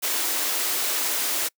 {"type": "high-pass noise", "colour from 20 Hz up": "white", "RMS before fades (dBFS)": -25, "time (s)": [0.02, 1.49], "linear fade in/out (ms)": 20, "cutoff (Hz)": 270, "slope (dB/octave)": 48, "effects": ["noise-tail reverb RT60 0.1 s tail -26 dB re dry"]}